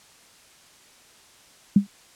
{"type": "tone with exponential decay", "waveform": "sine", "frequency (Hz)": 200.4, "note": "G3", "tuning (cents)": 38, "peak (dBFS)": -8, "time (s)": [1.76, 1.87], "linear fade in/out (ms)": 5, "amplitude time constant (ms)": 23, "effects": ["white hiss -53 dBFS RMS until 2.15 s", "low-pass 9000 Hz 12 dB/octave"]}